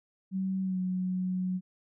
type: tone with pitch glide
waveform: sine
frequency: 190 to 184.17 Hz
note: F#3 to F#3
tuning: +46 to -8 cents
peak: -28 dBFS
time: 0.31-1.61 s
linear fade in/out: 50 ms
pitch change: -54 cents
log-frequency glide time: 0.62-0.79 s
effects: none